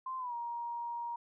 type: tone with pitch glide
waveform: sine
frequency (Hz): 1041 to 943.6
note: C6 to A#5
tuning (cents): -9 to +21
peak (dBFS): -36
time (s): 0.06-1.16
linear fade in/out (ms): 5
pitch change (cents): -170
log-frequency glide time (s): 0.18-0.34
effects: none